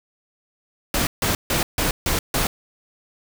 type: noise bursts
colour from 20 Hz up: pink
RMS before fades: -21 dBFS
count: 6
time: 0.94-2.47 s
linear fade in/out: 2 ms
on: 130 ms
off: 150 ms
effects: none